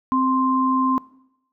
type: tone pair together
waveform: sine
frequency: 261.3 / 1047 Hz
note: C4 / C6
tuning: -2 / +1 cents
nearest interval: 2 octaves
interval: 2403 cents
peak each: -19 dBFS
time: 0.12-0.98 s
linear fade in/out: 0 ms
effects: noise-tail reverb RT60 0.8 s tail -21 dB re dry